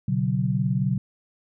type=tone cluster; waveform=sine; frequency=123.7 / 142.6 / 187.1 Hz; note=B2 / C#3 / F#3; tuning=+3 / +49 / +20 cents; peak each=-25 dBFS; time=0.08-0.98 s; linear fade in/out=5 ms; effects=none